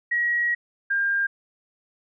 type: tone pair in turn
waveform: sine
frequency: 1906 / 1602.7 Hz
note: A#6 / G6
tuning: +38 / +38 cents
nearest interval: minor third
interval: 300 cents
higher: first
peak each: -20 dBFS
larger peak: neither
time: 0.11-0.55 / 0.9-1.27 s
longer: first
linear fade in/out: 10 ms
effects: none